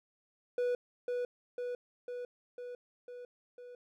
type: tone with echo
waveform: triangle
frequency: 490.6 Hz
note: B4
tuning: 12 cents flat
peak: -27 dBFS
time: 0.58-0.75 s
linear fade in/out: 2 ms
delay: 500 ms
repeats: 6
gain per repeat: -3 dB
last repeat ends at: 3.75 s
effects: none